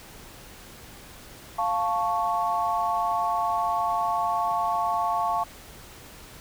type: chord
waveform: sine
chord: F augmented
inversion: none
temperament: equal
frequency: 698.5 / 880 / 1108.7 Hz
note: F5 / A5 / C#6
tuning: 0 / 0 / 0 cents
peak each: -27 dBFS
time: 1.58-5.44 s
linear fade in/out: 10 ms
effects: pink hiss -46 dBFS RMS until 6.4 s